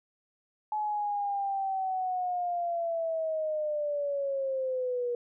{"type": "linear sweep", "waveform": "sine", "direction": "down", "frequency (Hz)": [855, 478.9], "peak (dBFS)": -28, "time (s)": [0.72, 5.15], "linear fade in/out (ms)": 2, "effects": []}